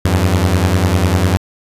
sawtooth beating tone pair, 85.8 / 95.8 Hz, F2 / G2, -30 / -39 cents, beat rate 10 Hz, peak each -10 dBFS, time 0.05-1.37 s, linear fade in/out 0 ms, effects resampled to 32000 Hz

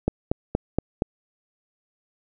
click train, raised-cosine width 2 ms, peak -7 dBFS, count 5, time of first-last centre 0.08-1.021 s, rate 4.25 Hz, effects none

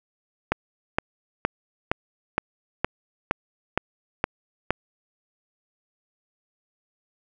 click train, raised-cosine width 0.5 ms, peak -5 dBFS, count 10, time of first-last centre 0.52-4.706 s, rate 2.15 Hz, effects none

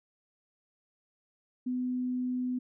sine tone, 251.1 Hz, B3, 29 cents sharp, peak -29 dBFS, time 1.66-2.59 s, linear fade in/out 10 ms, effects none

